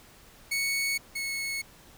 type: tone pair in turn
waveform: sawtooth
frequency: 2217 / 2195 Hz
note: C#7 / C#7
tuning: 0 / -18 cents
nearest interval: unison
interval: 18 cents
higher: first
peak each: -23 / -27 dBFS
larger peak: first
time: 0.51-0.98 / 1.15-1.62 s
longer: neither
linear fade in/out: 10 ms
effects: pink hiss -54 dBFS RMS until 1.97 s